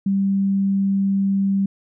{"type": "tone", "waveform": "sine", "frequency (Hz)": 196, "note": "G3", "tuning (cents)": 0, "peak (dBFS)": -16, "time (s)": [0.06, 1.66], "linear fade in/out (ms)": 5, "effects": []}